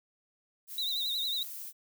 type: noise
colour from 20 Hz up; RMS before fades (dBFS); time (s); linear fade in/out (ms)
violet; -42; 0.67-1.73; 50
type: tone with vibrato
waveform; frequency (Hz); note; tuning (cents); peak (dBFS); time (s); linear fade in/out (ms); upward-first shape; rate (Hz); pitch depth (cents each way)
sine; 3818; A#7; +41; -30; 0.78-1.43; 2; triangle; 11; 110
effects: none